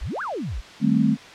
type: exponential two-way sweep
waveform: sine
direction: up then down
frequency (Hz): 38.89 to 1700 to 38.89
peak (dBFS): -26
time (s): 0.01-0.61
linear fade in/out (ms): 10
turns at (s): 0.22
type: chord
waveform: sine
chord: A half-diminished seventh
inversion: second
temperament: equal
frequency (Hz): 155.56 / 196 / 220 / 261.6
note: Eb3 / G3 / A3 / C4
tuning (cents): 0 / 0 / 0 / 0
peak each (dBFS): -24 / -23 / -19 / -22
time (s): 0.8-1.17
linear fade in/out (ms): 50
effects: white hiss -42 dBFS RMS until 1.34 s + low-pass 4000 Hz 12 dB/octave